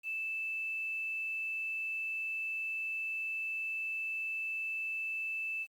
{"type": "tone with quantisation", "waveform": "sine", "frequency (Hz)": 2637, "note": "E7", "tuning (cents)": 0, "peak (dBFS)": -34, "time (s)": [0.03, 5.67], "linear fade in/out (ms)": 50, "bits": 10, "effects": ["Opus 48 kbps"]}